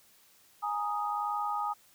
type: chord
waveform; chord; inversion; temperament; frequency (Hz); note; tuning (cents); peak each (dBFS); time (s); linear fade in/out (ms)
sine; Ab suspended second; none; equal; 830.6 / 932.3 / 1244.5; Ab5 / Bb5 / Eb6; 0 / 0 / 0; -33 / -38 / -33; 0.62-1.74; 20
effects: white hiss -62 dBFS RMS until 1.94 s